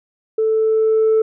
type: tone with level ramp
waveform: sine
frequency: 440 Hz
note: A4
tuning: in tune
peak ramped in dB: -13 to -9 dBFS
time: 0.38-1.22 s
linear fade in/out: 5 ms
effects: tanh soft clip ceiling -9 dBFS